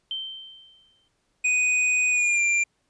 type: tone with exponential decay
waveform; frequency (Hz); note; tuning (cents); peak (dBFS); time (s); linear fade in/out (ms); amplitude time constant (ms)
sine; 3116; G7; -11; -26; 0.11-1.08; 1; 210
type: tone with pitch glide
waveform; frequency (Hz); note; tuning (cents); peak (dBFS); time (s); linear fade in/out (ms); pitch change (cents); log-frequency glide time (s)
square; 2489 to 2378; D#7 to D7; 0 to +21; -20; 1.44-2.64; 10; -79; 2.1-2.41
effects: pink hiss -71 dBFS RMS until 2.89 s + resampled to 22050 Hz